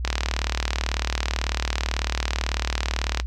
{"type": "click train", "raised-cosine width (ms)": 0.2, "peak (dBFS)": -6, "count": 121, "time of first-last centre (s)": [0.05, 3.2], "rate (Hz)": 38.1, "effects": ["noise-tail reverb RT60 0.1 s tail -18 dB re dry", "added 60 Hz sine -25 dBFS peak until 3.26 s"]}